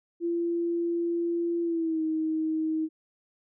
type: tone with pitch glide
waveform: sine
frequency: 340.9 to 316.2 Hz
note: F4 to D#4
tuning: -42 to +28 cents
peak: -25 dBFS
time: 0.2-2.89 s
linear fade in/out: 50 ms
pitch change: -130 cents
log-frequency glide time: 1.62-2.02 s
effects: none